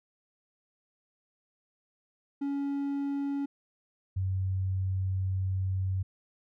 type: tone pair in turn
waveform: triangle / sine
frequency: 280.6 / 94.56 Hz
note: C#4 / F#2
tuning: +21 / +38 cents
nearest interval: octave + perfect fifth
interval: 1883 cents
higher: first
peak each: -27 dBFS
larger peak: neither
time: 2.41-3.46 / 4.16-6.03 s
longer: second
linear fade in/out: 10 ms
effects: none